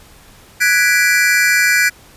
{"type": "chord", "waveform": "square", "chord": "G# half-diminished seventh", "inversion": "third", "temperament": "equal", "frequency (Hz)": [1480, 1661.2, 1975.5, 2349], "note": ["F#6", "G#6", "B6", "D7"], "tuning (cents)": [0, 0, 0, 0], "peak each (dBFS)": -17, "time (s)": [0.6, 1.9], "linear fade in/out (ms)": 20, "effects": ["pink hiss -44 dBFS RMS until 2.16 s", "resampled to 32000 Hz"]}